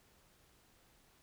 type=silence; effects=pink hiss -68 dBFS RMS until 1.22 s